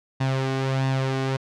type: tone with flanger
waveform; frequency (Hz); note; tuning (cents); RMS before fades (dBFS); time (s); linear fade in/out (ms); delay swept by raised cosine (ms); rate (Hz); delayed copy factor
sawtooth; 133.2; C3; +31; -24; 0.2-1.37; 10; 1.1 to 2.7; 1.5; +0.55
effects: low-pass 5000 Hz 12 dB/octave